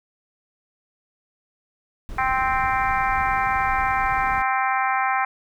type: noise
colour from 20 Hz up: brown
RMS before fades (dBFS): -34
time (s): 2.09-4.42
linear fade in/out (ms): 0
type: harmonic tone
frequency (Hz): 261.6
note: C4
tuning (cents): 0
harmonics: 3 / 4 / 5 / 6 / 7 / 8 / 9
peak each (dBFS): -23 / -25 / -27 / -29 / -30 / -31 / -32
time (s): 2.18-5.25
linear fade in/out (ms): 5
effects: none